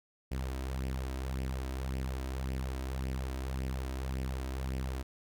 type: tone with flanger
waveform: sawtooth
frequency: 65.41 Hz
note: C2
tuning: in tune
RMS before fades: -36 dBFS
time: 0.31-5.03 s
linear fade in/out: 10 ms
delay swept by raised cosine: 0.37 to 3.17 ms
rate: 1.8 Hz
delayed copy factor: +0.55
effects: none